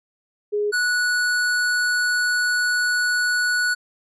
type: tone pair in turn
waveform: sine / square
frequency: 415.3 / 1471 Hz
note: G#4 / F#6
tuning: 0 / -11 cents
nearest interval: octave + minor seventh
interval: 2189 cents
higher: second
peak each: -19 dBFS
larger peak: neither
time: 0.52-0.72 / 0.72-3.75 s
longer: second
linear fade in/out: 20 ms
effects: resampled to 22050 Hz